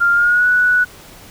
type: tone with pitch glide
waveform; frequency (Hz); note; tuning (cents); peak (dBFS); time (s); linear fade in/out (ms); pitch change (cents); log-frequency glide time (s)
sine; 1397 to 1475.8; F6 to F#6; 0 to -5; -10; 0-0.85; 20; +95; 0.13-0.47
effects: pink hiss -40 dBFS RMS until 1.3 s